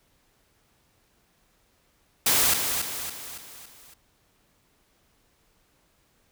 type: noise with echo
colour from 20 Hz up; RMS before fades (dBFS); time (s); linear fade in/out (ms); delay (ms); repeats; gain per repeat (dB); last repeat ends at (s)
white; -21; 2.26-2.54; 5; 280; 5; -6; 3.94
effects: pink hiss -66 dBFS RMS until 6.31 s